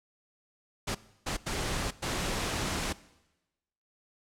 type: noise bursts at uneven times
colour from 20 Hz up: pink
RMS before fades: -32 dBFS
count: 4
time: 0.87-0.95 / 1.26-1.37 / 1.46-1.91 / 2.02-2.93 s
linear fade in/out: 10 ms
effects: noise-tail reverb RT60 1.0 s tail -19 dB re dry + low-pass 9000 Hz 12 dB/octave